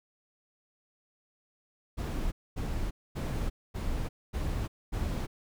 brown noise bursts, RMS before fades -32 dBFS, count 6, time 1.97-5.27 s, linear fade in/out 20 ms, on 350 ms, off 240 ms, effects none

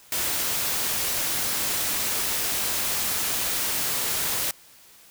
white noise, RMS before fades -26 dBFS, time 0.12-4.51 s, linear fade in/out 2 ms, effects white hiss -52 dBFS RMS until 5.1 s

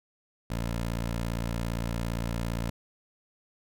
15% pulse tone, 57.5 Hz, A#1, 23 cents flat, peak -23 dBFS, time 0.5-2.7 s, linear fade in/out 5 ms, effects none

